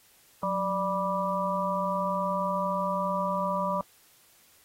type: harmonic tone with a mistuned harmonic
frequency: 196 Hz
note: G3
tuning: in tune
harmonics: 1 / 3 / 5 / 6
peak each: -33 / -31 / -30 / -32 dBFS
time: 0.43-3.81 s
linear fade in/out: 2 ms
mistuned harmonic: 1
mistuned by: -120 cents
effects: white hiss -60 dBFS RMS until 4.64 s + AAC 48 kbps